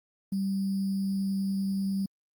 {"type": "tone with sample-and-hold", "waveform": "sine", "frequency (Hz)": 194.9, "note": "G3", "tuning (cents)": -10, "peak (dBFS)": -26, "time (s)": [0.32, 2.06], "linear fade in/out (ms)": 5, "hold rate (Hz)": 4900, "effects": ["Opus 32 kbps"]}